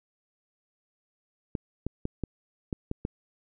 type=clicks; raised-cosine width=3 ms; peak=-17 dBFS; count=7; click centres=1.552 / 1.866 / 2.054 / 2.237 / 2.728 / 2.914 / 3.051 s; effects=none